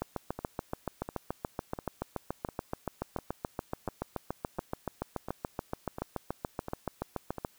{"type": "two click trains", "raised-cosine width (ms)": 1, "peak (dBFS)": [-18, -23], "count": [53, 11], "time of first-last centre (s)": [[0.02, 7.449], [0.39, 7.383]], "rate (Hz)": [7, 1.43], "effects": ["white hiss -63 dBFS RMS until 7.58 s"]}